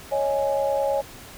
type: chord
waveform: sine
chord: C# suspended second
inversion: none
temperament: just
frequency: 554.4 / 623.7 / 831.5 Hz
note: C#5 / D#5 / G#5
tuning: 0 / +4 / +2 cents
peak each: -22 / -28 / -27 dBFS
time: 0.11-1.02 s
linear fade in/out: 20 ms
effects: pink hiss -43 dBFS RMS until 1.37 s